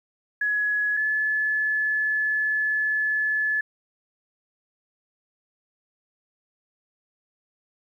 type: tone pair in turn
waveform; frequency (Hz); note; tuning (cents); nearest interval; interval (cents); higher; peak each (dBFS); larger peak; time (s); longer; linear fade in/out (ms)
sine; 1686 / 1722.4; G#6 / A6; +26 / -37; unison; 37; second; -21; neither; 0.41-0.97 / 0.97-3.61; second; 5
effects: 10-bit